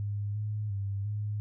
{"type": "tone with pitch steps", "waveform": "sine", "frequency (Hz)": [102.4, 105.6, 99.4, 104.5], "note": ["G#2", "G#2", "G2", "G#2"], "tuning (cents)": [-24, 29, 25, 11], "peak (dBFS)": -30, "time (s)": [0, 1.4], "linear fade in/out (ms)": 0, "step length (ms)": 350, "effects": []}